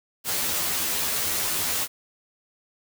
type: noise with comb filter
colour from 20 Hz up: white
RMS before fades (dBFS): -26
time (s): 0.24-1.88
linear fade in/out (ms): 50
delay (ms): 12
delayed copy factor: +0.95
effects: none